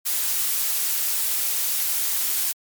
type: noise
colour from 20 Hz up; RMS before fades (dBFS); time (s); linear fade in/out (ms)
blue; -23; 0.05-2.53; 20
effects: MP3 96 kbps